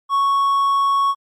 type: tone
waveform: triangle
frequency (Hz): 1108.7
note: C#6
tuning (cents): 0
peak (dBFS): -12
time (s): 0.09-1.15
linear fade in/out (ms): 50
effects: MP3 64 kbps